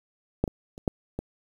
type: clicks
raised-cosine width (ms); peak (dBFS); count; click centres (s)
2; -9 / -18 / -29 / -9 / -17; 5; 0.44 / 0.478 / 0.779 / 0.878 / 1.19
effects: 8-bit